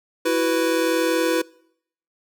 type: chord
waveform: square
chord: E suspended second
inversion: none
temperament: equal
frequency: 329.6 / 370 / 493.9 Hz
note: E4 / F#4 / B4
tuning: 0 / 0 / 0 cents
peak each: -23 / -26 / -22 dBFS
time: 0.25-1.42 s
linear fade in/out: 10 ms
effects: noise-tail reverb RT60 0.7 s tail -24 dB re dry